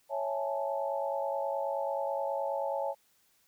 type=chord; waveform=sine; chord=A major seventh; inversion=first; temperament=equal; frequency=554.4 / 659.3 / 830.6 / 880 Hz; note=C#5 / E5 / G#5 / A5; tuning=0 / 0 / 0 / 0 cents; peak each=-33 / -37 / -38 / -37 dBFS; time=0.09-2.95 s; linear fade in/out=50 ms; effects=white hiss -69 dBFS RMS until 3.47 s